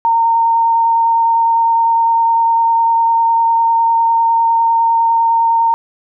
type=tone with vibrato; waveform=sine; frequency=918 Hz; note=A#5; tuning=27 cents flat; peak=-9 dBFS; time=0.05-5.74 s; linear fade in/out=0 ms; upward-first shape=triangle; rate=9.9 Hz; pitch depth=11 cents each way; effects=none